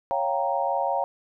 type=chord; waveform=sine; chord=G half-diminished seventh; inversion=second; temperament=equal; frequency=554.4 / 698.5 / 784 / 932.3 Hz; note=Db5 / F5 / G5 / Bb5; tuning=0 / 0 / 0 / 0 cents; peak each=-28 dBFS; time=0.11-1.04 s; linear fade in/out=0 ms; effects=none